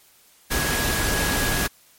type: tone in noise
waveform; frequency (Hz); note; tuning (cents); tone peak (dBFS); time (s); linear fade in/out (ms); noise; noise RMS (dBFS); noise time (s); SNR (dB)
sine; 1661.2; G#6; 0; -28; 0.5-1.68; 20; pink; -23; 0.5-1.68; -8
effects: white hiss -55 dBFS RMS until 1.98 s + MP3 64 kbps